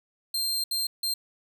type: tone bursts at uneven times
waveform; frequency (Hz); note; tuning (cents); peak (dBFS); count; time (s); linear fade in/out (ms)
sawtooth; 4174; C8; -5; -23; 3; 0.34-0.64 / 0.71-0.87 / 1.03-1.14; 5
effects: none